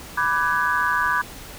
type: chord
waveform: sine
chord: G# half-diminished seventh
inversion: first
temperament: equal with one note detuned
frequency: 987.8 / 1174.7 / 1507.6 / 1661.2 Hz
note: B5 / D6 / F#6 / G#6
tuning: 0 / 0 / +32 / 0 cents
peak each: -24 dBFS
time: 0.17-1.22 s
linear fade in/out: 10 ms
effects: pink hiss -39 dBFS RMS until 1.58 s